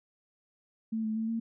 sine tone with pitch steps, 222.5 / 218 / 222.7 / 227.6 Hz, A3 / A3 / A3 / A#3, +20 / -16 / +21 / -41 cents, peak -29 dBFS, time 0.92-1.4 s, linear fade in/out 10 ms, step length 120 ms, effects none

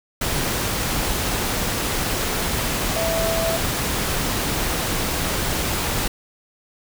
sine tone in noise, 659.3 Hz, E5, in tune, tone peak -22 dBFS, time 2.96-3.57 s, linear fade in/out 5 ms, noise pink, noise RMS -23 dBFS, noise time 0.21-6.08 s, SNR -2 dB, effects none

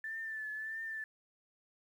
sine tone with vibrato, 1760 Hz, A6, in tune, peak -38 dBFS, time 0.04-1.04 s, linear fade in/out 2 ms, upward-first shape triangle, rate 1.6 Hz, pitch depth 46 cents each way, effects 11-bit

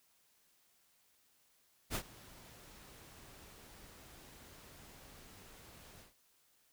pink noise with ADSR envelope, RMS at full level -36 dBFS, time 1.9-6.14 s, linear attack 51 ms, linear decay 71 ms, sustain -21 dB, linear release 140 ms, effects white hiss -72 dBFS RMS until 6.72 s

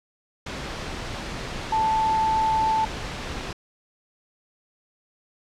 sine tone in noise, 880 Hz, A5, in tune, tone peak -19 dBFS, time 1.72-2.85 s, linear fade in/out 5 ms, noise pink, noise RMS -32 dBFS, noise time 0.46-3.53 s, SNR +10 dB, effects low-pass 5000 Hz 12 dB/octave

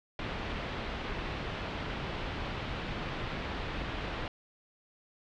pink low-pass noise, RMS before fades -37 dBFS, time 0.19-4.28 s, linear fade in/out 2 ms, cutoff 3600 Hz, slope 24 dB/octave, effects none

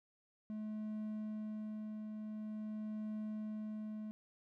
triangle tone with tremolo, 214.5 Hz, A3, 44 cents flat, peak -37 dBFS, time 0.5-4.11 s, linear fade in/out 0 ms, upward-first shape triangle, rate 0.47 Hz, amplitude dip 35%, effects none

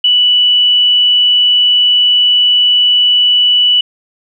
sine tone, 2960 Hz, F#7, in tune, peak -6 dBFS, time 0.04-3.81 s, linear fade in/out 5 ms, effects none

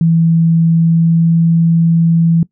sine tone with pitch glide, 165 to 166.15 Hz, E3 to E3, +2 to +14 cents, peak -7 dBFS, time 0.01-2.43 s, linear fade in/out 2 ms, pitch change +12 cents, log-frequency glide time 0.69-1.39 s, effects noise-tail reverb RT60 0.1 s tail -20 dB re dry

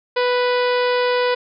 harmonic tone, 493.9 Hz, B4, in tune, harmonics 1 / 2 / 3 / 4 / 5 / 6 / 7 / 8 / 9 / 10, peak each -17 / -23 / -27 / -29 / -31 / -33 / -34 / -35 / -36 / -37 dBFS, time 0.16-1.35 s, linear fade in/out 10 ms, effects none

